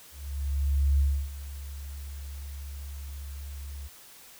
sine tone with ADSR envelope, 70 Hz, C#2, 18 cents sharp, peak -19 dBFS, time 0.11-3.89 s, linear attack 880 ms, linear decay 300 ms, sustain -17 dB, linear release 28 ms, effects white hiss -51 dBFS RMS until 4.39 s

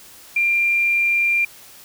sine tone, 2384 Hz, D7, 25 cents sharp, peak -15 dBFS, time 0.36-1.45 s, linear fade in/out 5 ms, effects white hiss -44 dBFS RMS until 1.84 s

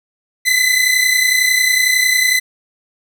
sawtooth tone pair together, 2000 / 2031 Hz, B6 / B6, +21 / +48 cents, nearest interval unison, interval 27 cents, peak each -11 dBFS, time 0.45-2.4 s, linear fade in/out 20 ms, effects none

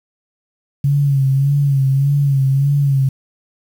sine tone with vibrato, 138.59 Hz, C#3, in tune, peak -11 dBFS, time 0.84-3.09 s, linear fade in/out 5 ms, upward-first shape sine, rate 1.7 Hz, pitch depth 56 cents each way, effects 7-bit

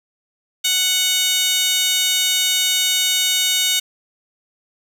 15% pulse tone with high-pass filter, 740 Hz, F#5, in tune, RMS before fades -18 dBFS, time 0.64-3.8 s, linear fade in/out 10 ms, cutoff 3900 Hz, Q 2.2, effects none

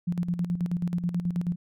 sine tone with tremolo, 174.61 Hz, F3, in tune, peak -23 dBFS, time 0.07-1.56 s, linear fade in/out 10 ms, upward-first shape square, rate 9.3 Hz, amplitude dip 65%, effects none

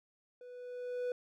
triangle tone with level ramp, 493.9 Hz, B4, in tune, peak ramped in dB -47 to -30 dBFS, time 0.41-1.12 s, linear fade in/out 2 ms, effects none

